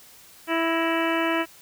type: harmonic tone with a mistuned harmonic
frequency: 329.6 Hz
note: E4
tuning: in tune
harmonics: 1 / 2 / 3 / 4 / 5 / 6 / 7 / 8 / 9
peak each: -25 / -28 / -30 / -31 / -32 / -33 / -33 / -34 / -35 dBFS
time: 0.47-1.46 s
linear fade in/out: 50 ms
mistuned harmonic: 6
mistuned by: -75 cents
effects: white hiss -50 dBFS RMS until 1.61 s